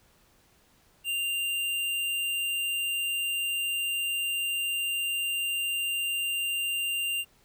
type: tone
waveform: square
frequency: 2787 Hz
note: F7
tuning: 4 cents flat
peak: -28 dBFS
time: 1.04-7.25 s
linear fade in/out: 50 ms
effects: pink hiss -63 dBFS RMS until 7.44 s